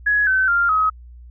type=tone with pitch steps; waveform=sine; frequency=1677 / 1529 / 1394 / 1270.9 Hz; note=G#6 / G6 / F6 / D#6; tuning=+16 / -44 / -4 / +36 cents; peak=-14 dBFS; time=0.06-0.9 s; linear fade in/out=10 ms; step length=210 ms; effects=added 60 Hz sine -38 dBFS peak until 1.3 s